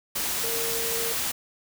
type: tone in noise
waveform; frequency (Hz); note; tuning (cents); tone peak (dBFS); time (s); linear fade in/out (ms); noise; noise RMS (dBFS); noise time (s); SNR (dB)
sine; 460; A#4; -23; -32; 0.43-1.13; 10; white; -28; 0.15-1.32; -7
effects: none